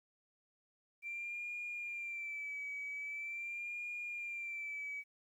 sine tone with vibrato, 2349 Hz, D7, in tune, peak -39 dBFS, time 1.02-5.04 s, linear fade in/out 50 ms, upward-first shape sine, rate 0.43 Hz, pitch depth 54 cents each way, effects tanh soft clip ceiling -35 dBFS + 12-bit

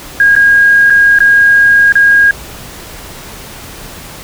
sine tone with dropouts, 1631 Hz, G#6, 32 cents flat, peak -3 dBFS, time 0.2-2.31 s, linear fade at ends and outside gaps 2 ms, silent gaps 0.353-0.363 / 0.9-0.904 / 1.188-1.204 / 1.923-1.954 s, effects pink hiss -29 dBFS RMS until 4.23 s

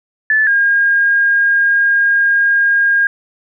sine tone pair in turn, 1741 / 1620.3 Hz, A6 / G#6, -19 / -43 cents, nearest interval minor second, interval 124 cents, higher first, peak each -9 / -9 dBFS, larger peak neither, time 0.3-0.47 / 0.47-3.07 s, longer second, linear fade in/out 2 ms, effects none

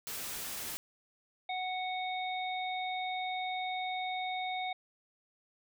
white noise, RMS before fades -40 dBFS, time 0.07-0.77 s, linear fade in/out 0 ms
harmonic tone, 740 Hz, F#5, in tune, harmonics 1 / 3 / 5, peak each -35 / -40 / -42 dBFS, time 1.49-4.73 s, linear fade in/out 5 ms
effects none

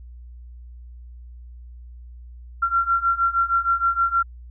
sine beating tone pair, 1366 / 1372.4 Hz, F6 / F6, -39 / -31 cents, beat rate 6.4 Hz, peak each -22 / -20 dBFS, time 2.62-4.23 s, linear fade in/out 10 ms, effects added 60 Hz sine -38 dBFS peak until 4.5 s

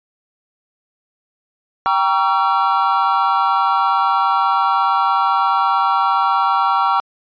triangle chord, G diminished seventh, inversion none, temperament just, 784 / 940.8 / 1128.9 / 1354.7 Hz, G5 / Bb5 / Db6 / Fb6, 0 / +16 / +31 / +47 cents, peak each -17 dBFS, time 1.86-7 s, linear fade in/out 0 ms, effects resampled to 11025 Hz

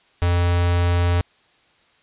square tone with notch filter, 87.31 Hz, F2, in tune, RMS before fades -18 dBFS, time 0.22-1.21 s, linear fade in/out 0 ms, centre 220 Hz, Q 1.3, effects white hiss -58 dBFS RMS until 2.02 s + resampled to 8000 Hz

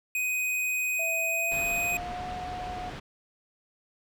square tone, 2501 Hz, D#7, 8 cents sharp, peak -27 dBFS, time 0.15-1.97 s, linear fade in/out 2 ms
sine tone with pitch glide, 659.3 to 727.3 Hz, E5 to F#5, 0 to -30 cents, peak -34 dBFS, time 0.99-2.9 s, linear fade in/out 5 ms, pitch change +170 cents, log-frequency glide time 1.29-2.24 s
pink low-pass noise, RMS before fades -40 dBFS, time 1.51-3 s, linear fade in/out 10 ms, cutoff 3400 Hz, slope 12 dB/octave
effects none

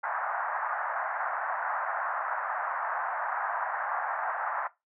pink band-pass noise, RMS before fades -32 dBFS, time 0.03-4.68 s, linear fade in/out 10 ms, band 690 to 1700 Hz, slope 48 dB/octave, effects noise-tail reverb RT60 0.2 s tail -18 dB re dry

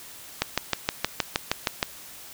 click train, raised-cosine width 0.2 ms, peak -4 dBFS, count 10, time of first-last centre 0.42-1.828 s, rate 6.39 Hz, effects white hiss -44 dBFS RMS until 2.33 s

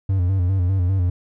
triangle tone with vibrato, 92.5 Hz, F#2, in tune, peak -14 dBFS, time 0.09-1.1 s, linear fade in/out 5 ms, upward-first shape square, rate 5 Hz, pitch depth 71 cents each way, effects none

